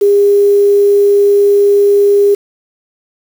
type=tone with quantisation; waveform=sine; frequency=404.9 Hz; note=G#4; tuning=44 cents flat; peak=-5 dBFS; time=0.01-2.35 s; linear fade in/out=10 ms; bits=5; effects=none